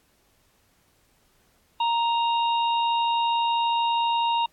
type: harmonic tone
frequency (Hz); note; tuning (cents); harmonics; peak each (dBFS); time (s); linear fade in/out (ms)
932.3; A#5; 0; 1 / 3 / 4; -21 / -31 / -33; 1.8-4.46; 5
effects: pink hiss -64 dBFS RMS until 4.52 s + AAC 64 kbps